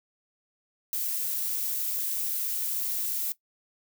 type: noise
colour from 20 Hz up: violet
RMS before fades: -30 dBFS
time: 0.93-3.32 s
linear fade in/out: 0 ms
effects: noise-tail reverb RT60 0.1 s tail -17 dB re dry